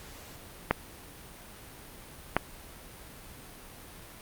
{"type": "clicks", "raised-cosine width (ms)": 0.5, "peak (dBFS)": -7, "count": 2, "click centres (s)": [0.71, 2.366], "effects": ["pink hiss -48 dBFS RMS until 4.21 s", "Opus 48 kbps"]}